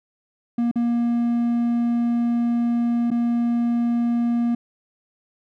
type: tone with dropouts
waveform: triangle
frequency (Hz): 236.6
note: A#3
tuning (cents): +26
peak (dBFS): -16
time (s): 0.58-4.55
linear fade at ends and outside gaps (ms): 5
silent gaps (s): 0.714-0.757 / 3.105-3.113
effects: none